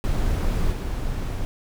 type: noise with level steps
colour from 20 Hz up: brown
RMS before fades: -22 / -26 dBFS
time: 0.04-1.45 s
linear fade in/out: 0 ms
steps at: 0.71 s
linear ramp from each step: 20 ms
effects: none